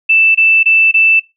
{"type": "tone bursts", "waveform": "sine", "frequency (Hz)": 2649, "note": "E7", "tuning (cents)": 8, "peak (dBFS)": -6, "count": 4, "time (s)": [0.09, 1.199], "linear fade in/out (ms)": 10, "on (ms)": 260, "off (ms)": 23, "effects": ["noise-tail reverb RT60 0.2 s tail -18 dB re dry"]}